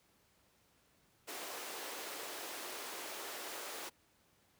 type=high-pass noise; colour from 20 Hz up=pink; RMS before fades=-45 dBFS; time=1.27-3.9 s; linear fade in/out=20 ms; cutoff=350 Hz; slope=24 dB/octave; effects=pink hiss -71 dBFS RMS until 4.59 s + high-pass 60 Hz 12 dB/octave